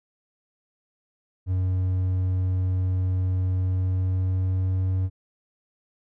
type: tone with pitch glide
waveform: triangle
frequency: 92.5 to 93.57 Hz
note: F#2 to F#2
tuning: 0 to +20 cents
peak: -19 dBFS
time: 1.46-5.1 s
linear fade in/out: 50 ms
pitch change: +20 cents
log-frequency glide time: 3.55-4.89 s
effects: none